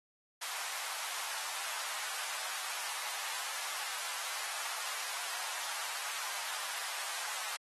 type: high-pass noise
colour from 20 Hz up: pink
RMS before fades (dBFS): -40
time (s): 0.41-7.57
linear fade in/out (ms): 10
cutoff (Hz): 810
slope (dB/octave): 24
effects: AAC 32 kbps